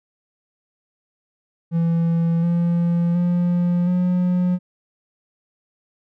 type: tone with pitch steps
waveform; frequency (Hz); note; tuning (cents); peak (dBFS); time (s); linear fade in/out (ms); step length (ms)
triangle; 167.2 / 171.31 / 175.51 / 179.82; E3 / F3 / F3 / F#3; +25 / -33 / +9 / -49; -14; 1.71-4.59; 50; 720
effects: none